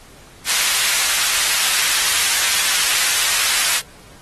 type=high-pass noise; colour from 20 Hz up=pink; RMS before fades=-18 dBFS; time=0.45-3.82 s; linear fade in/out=50 ms; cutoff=1800 Hz; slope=12 dB/octave; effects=pink hiss -45 dBFS RMS until 4.21 s + AAC 32 kbps